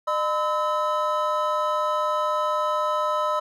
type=tone cluster; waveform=triangle; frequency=607 / 1013 / 1293 Hz; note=D#5 / B5 / E6; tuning=-43 / +44 / -34 cents; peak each=-24 dBFS; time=0.07-3.4 s; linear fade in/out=10 ms; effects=none